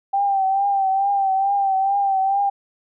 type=tone with vibrato; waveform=sine; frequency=784 Hz; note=G5; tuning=in tune; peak=-16 dBFS; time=0.13-2.5 s; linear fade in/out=10 ms; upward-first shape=triangle; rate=2.3 Hz; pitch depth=54 cents each way; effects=none